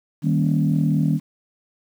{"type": "chord", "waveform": "sine", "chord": "Eb dominant seventh", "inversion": "none", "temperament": "equal", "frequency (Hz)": [155.56, 196, 233.1, 277.2], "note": ["Eb3", "G3", "Bb3", "Db4"], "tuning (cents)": [0, 0, 0, 0], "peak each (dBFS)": [-18, -23, -24, -24], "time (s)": [0.22, 1.2], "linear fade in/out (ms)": 50, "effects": ["tanh soft clip ceiling -8 dBFS", "8-bit"]}